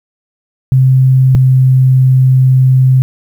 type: tone pair in turn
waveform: sine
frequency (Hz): 130.81 / 130.12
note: C3 / C3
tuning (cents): 0 / -9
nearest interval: unison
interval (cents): 9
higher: first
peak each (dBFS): -4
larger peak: neither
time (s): 0.72-1.35 / 1.35-3.02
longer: second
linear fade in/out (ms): 0
effects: 7-bit